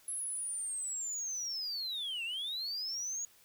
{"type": "linear two-way sweep", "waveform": "sine", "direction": "down then up", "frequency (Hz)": [11000, 2637, 6760], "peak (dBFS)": -33, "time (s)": [0.08, 3.25], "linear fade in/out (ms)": 2, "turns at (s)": 2.24, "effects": ["tanh soft clip ceiling -34 dBFS", "white hiss -63 dBFS RMS until 3.44 s"]}